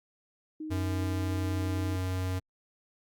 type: tone with pitch glide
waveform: sine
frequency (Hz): 311.1 to 309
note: D#4 to D#4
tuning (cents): 0 to -12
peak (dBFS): -35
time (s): 0.6-1.96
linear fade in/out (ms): 5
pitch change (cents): -12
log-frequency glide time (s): 1.28-1.71
type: tone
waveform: square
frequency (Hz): 92.6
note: F#2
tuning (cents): +2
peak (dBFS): -30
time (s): 0.7-2.4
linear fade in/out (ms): 20
effects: Opus 48 kbps